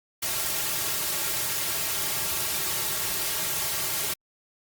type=noise with comb filter; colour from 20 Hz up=white; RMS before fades=-28 dBFS; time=0.22-4.14 s; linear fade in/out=10 ms; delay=4 ms; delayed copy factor=-1; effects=Opus 48 kbps